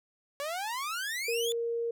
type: exponential sweep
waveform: sawtooth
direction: up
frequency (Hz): 554.4 to 3540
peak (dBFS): -29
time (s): 0.4-1.52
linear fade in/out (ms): 0
type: tone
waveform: sine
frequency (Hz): 466.2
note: A#4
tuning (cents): 0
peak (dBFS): -29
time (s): 1.28-1.91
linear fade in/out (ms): 5
effects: none